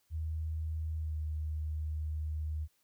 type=tone with pitch glide; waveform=sine; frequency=79.1 to 77.11 Hz; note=D#2 to D#2; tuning=+29 to -15 cents; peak=-33 dBFS; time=0.1-2.68 s; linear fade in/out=50 ms; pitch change=-44 cents; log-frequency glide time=0.97-1.16 s; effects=white hiss -74 dBFS RMS until 2.83 s

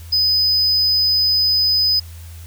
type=tone; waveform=triangle; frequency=5010 Hz; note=D#8; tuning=11 cents sharp; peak=-12 dBFS; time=0.12-2 s; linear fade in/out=10 ms; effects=added 83 Hz sine -33 dBFS peak until 2.46 s + white hiss -45 dBFS RMS until 2.46 s

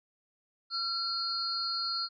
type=tone cluster; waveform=sine; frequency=1364 / 4284 / 4707 Hz; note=F6 / C8 / D8; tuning=-41 / +40 / +3 cents; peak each=-37 / -32 / -38 dBFS; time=0.7-2.09 s; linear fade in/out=50 ms; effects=none

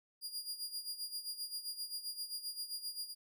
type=tone with tremolo; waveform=sawtooth; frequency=4833 Hz; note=D8; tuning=49 cents sharp; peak=-35 dBFS; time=0.21-3.15 s; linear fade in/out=50 ms; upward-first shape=sine; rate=7.6 Hz; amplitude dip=75%; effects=none

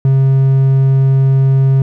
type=tone; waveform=triangle; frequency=134.5 Hz; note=C3; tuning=48 cents sharp; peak=-5 dBFS; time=0.05-1.82 s; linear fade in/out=2 ms; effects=none

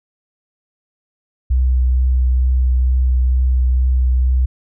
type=tone with vibrato; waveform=sine; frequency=63.3 Hz; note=B1; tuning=43 cents sharp; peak=-11 dBFS; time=1.5-4.46 s; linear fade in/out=10 ms; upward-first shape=triangle; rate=2.2 Hz; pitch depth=16 cents each way; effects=none

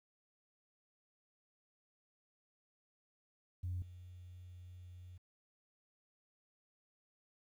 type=tone with level steps; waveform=sine; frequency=89.7 Hz; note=F2; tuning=47 cents sharp; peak=-36 / -50 dBFS; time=3.63-5.18 s; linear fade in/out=10 ms; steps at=3.82 s; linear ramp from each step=2 ms; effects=tanh soft clip ceiling -33 dBFS + 12-bit

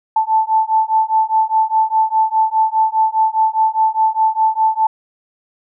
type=beating tone pair; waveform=sine; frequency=877 / 881.9 Hz; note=A5 / A5; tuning=-6 / +4 cents; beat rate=4.9 Hz; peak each=-15 dBFS; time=0.16-4.87 s; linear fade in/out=5 ms; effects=none

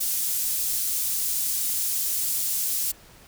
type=high-pass noise; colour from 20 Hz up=pink; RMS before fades=-26 dBFS; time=0-2.92 s; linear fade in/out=10 ms; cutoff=8600 Hz; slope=12 dB/octave; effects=pink hiss -51 dBFS RMS until 3.27 s

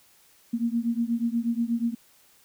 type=beating tone pair; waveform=sine; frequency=230 / 238.3 Hz; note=A#3 / A#3; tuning=-23 / +38 cents; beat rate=8.3 Hz; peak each=-26 / -27 dBFS; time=0.53-1.95 s; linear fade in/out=10 ms; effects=white hiss -59 dBFS RMS until 2.44 s

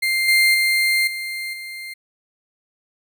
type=tone with level steps; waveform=35% pulse; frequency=2100 Hz; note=C7; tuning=6 cents sharp; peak=-16 / -11 / -14 / -24 / -29 dBFS; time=0.02-1.94 s; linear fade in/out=10 ms; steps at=0.28 / 0.54 / 1.07 / 1.53 s; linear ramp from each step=5 ms; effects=none

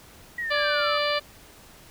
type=exponential sweep; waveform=sine; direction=down; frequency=1940 to 1244.5 Hz; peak=-27 dBFS; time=0.38-0.98 s; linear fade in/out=5 ms
type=harmonic tone; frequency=587.3 Hz; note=D5; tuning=in tune; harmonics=1 / 2 / 3 / 4 / 5 / 6 / 7 / 8; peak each=-26 / -29 / -31 / -32 / -33 / -34 / -34 / -35 dBFS; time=0.5-1.2 s; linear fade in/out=20 ms
effects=pink hiss -50 dBFS RMS until 1.9 s

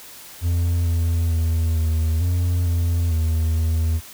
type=tone with pitch steps; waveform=triangle; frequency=85.9 / 84 / 81.9 / 80 / 88 / 85.1 / 80.5 / 81 Hz; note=F2 / E2 / E2 / D#2 / F2 / F2 / E2 / E2; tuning=-28 / +33 / -11 / +49 / +14 / -44 / -41 / -30 cents; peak=-15 dBFS; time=0.41-4.01 s; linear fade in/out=50 ms; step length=450 ms; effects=white hiss -41 dBFS RMS until 4.13 s

